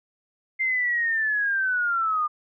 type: linear sweep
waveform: sine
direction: down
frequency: 2100 to 1200 Hz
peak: -21 dBFS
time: 0.59-2.28 s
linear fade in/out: 20 ms
effects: none